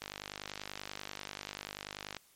click train, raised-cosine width 0.2 ms, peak -22 dBFS, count 109, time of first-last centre 0.02-2.167 s, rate 50.3 Hz, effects white hiss -65 dBFS RMS until 2.35 s + MP3 64 kbps

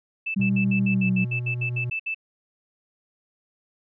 sine tone bursts, 2637 Hz, E7, in tune, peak -25 dBFS, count 13, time 0.26-2.146 s, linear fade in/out 10 ms, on 86 ms, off 64 ms
sine tone with pitch glide, 196 to 187.04 Hz, G3 to F#3, 0 to +19 cents, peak -20 dBFS, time 0.36-1.25 s, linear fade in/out 10 ms, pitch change -81 cents, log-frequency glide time 0.89-1.11 s
triangle tone with tremolo, 122.1 Hz, B2, 19 cents flat, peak -23 dBFS, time 0.39-1.9 s, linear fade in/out 5 ms, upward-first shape sine, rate 7.5 Hz, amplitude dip 25%
effects none

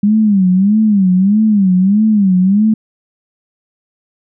sine tone with vibrato, 199.6 Hz, G3, 32 cents sharp, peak -7 dBFS, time 0.03-2.74 s, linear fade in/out 5 ms, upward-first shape sine, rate 1.6 Hz, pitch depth 160 cents each way, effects none

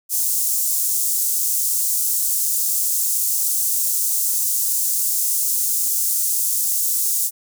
pink high-pass noise, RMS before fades -20 dBFS, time 0.09-7.31 s, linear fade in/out 50 ms, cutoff 7100 Hz, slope 24 dB/octave, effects none

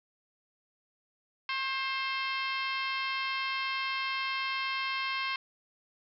harmonic tone with a mistuned harmonic, 529 Hz, C5, 19 cents sharp, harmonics 2 / 3 / 4 / 5 / 6 / 7 / 8 / 9 / 10, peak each -35 / -40 / -36 / -38 / -40 / -47 / -43 / -48 / -49 dBFS, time 1.49-5.36 s, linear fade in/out 2 ms, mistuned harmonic 2, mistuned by +25 cents, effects none

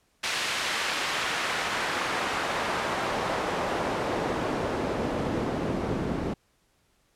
pink noise with band-pass filter sweep, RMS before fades -29 dBFS, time 0.23-6.34 s, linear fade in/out 10 ms, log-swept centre 2800 to 230 Hz, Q 0.73, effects pink hiss -68 dBFS RMS until 7.15 s + low-pass 12000 Hz 12 dB/octave

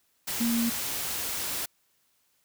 sine tone in noise, 233.1 Hz, A#3, in tune, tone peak -24 dBFS, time 0.4-0.7 s, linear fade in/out 10 ms, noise white, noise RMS -32 dBFS, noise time 0.27-1.66 s, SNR +5 dB, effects white hiss -70 dBFS RMS until 2.44 s

